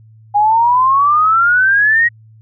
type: exponential sweep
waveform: sine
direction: up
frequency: 813 to 1909 Hz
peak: -8 dBFS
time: 0.34-2.09 s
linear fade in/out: 20 ms
effects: added 110 Hz sine -40 dBFS peak until 2.41 s